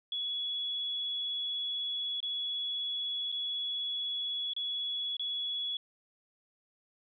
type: tone with dropouts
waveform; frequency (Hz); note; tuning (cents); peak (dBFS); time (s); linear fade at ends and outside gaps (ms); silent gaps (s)
sine; 3379; G#7; +29; -32; 0.12-5.77; 2; 2.204-2.228 / 3.318-3.324 / 4.535-4.564 / 5.168-5.195
effects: none